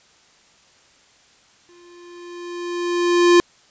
square tone with exponential growth, 349.2 Hz, F4, in tune, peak -9 dBFS, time 1.69-3.4 s, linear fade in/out 0 ms, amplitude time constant 370 ms, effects white hiss -54 dBFS RMS until 3.7 s + resampled to 16000 Hz

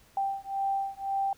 sine beating tone pair, 784 / 785.9 Hz, G5 / G5, 0 / +4 cents, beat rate 1.9 Hz, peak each -31 dBFS, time 0.17-1.33 s, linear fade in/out 2 ms, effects pink hiss -60 dBFS RMS until 1.37 s

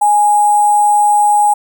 sine tone with sample-and-hold, 830.6 Hz, G#5, in tune, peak -7 dBFS, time 0.01-1.54 s, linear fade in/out 10 ms, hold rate 8820 Hz, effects none

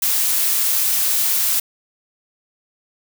blue noise, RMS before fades -18 dBFS, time 0.02-1.6 s, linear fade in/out 5 ms, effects none

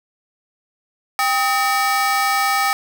30% pulse ring-modulated tone, 1028 Hz, C6, 31 cents flat, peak -10 dBFS, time 1.19-2.73 s, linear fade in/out 0 ms, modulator 237 Hz, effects none

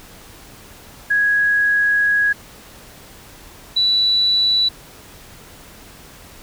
sine tone pair in turn, 1661.2 / 3951 Hz, G#6 / B7, 0 / 0 cents, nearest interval octave + minor third, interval 1500 cents, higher second, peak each -13 dBFS, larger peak neither, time 1.1-2.33 / 3.76-4.69 s, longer first, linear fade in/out 10 ms, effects pink hiss -42 dBFS RMS until 6.42 s

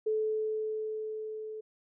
sine tone with level ramp, 433.8 Hz, A4, 25 cents flat, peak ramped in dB -26 to -38 dBFS, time 0.06-1.61 s, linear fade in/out 10 ms, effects none

